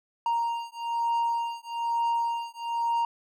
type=beating tone pair; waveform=triangle; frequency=932.3 / 933.4 Hz; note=A#5 / A#5; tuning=0 / +2 cents; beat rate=1.1 Hz; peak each=-27 dBFS; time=0.26-3.05 s; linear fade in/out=2 ms; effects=none